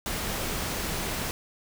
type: noise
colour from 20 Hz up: pink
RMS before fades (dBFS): -31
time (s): 0.06-1.31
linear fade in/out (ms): 0
effects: none